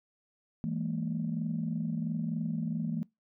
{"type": "tone cluster", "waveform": "sine", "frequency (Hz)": [164.6, 205.8, 228.9], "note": ["E3", "G#3", "A#3"], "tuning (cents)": [-2, -16, -31], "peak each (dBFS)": [-33, -37, -33], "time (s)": [0.64, 3.03], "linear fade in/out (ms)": 0, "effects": ["noise-tail reverb RT60 0.2 s tail -24 dB re dry", "tanh soft clip ceiling -22 dBFS"]}